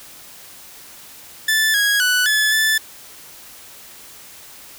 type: tone with pitch steps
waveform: sawtooth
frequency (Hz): 1754 / 1652 / 1486 / 1723 / 1752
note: A6 / G#6 / F#6 / A6 / A6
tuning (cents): -6 / -10 / +7 / -37 / -8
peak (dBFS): -11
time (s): 1.48-2.78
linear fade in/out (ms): 5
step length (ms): 260
effects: white hiss -41 dBFS RMS until 4.78 s